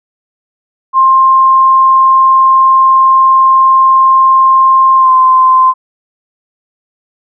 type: tone with pitch glide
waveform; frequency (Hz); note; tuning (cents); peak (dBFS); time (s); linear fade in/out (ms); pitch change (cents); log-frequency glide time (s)
sine; 1057 to 1038.2; C6 to C6; +17 to -14; -3; 0.93-5.74; 50; -31; 4.97-5.11
effects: none

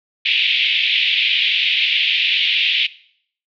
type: band-pass noise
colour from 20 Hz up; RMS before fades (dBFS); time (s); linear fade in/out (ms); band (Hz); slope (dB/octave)
white; -17; 0.25-2.87; 10; 2300 to 3500; 48
effects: noise-tail reverb RT60 0.6 s tail -19 dB re dry

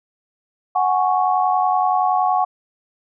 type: chord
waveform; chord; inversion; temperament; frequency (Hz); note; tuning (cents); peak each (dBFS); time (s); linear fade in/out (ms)
sine; F# suspended second; none; equal; 740 / 830.6 / 1108.7; F#5 / G#5 / C#6; 0 / 0 / 0; -17 / -21 / -21; 0.75-2.45; 10
effects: none

